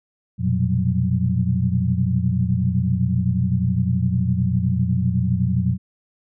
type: tone cluster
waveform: sine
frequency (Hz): 88.8 / 120 / 127.9 / 181.1 / 192.8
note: F2 / B2 / C3 / F#3 / G3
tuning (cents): +29 / -49 / -39 / -37 / -28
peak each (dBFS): -24 / -21 / -26 / -22 / -28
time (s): 0.38-5.78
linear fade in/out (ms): 50
effects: none